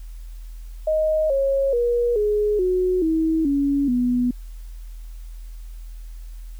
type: tone with pitch steps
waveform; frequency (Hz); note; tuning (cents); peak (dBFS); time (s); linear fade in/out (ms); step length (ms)
sine; 624 / 546.4 / 478.4 / 418.9 / 366.8 / 321.1 / 281.2 / 246.2; D#5 / C#5 / A#4 / G#4 / F#4 / E4 / C#4 / B3; +5 / -25 / +45 / +15 / -15 / -45 / +25 / -5; -17; 0.87-4.31; 5; 430
effects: added 41 Hz sine -33 dBFS peak until 6.59 s + white hiss -56 dBFS RMS until 6.59 s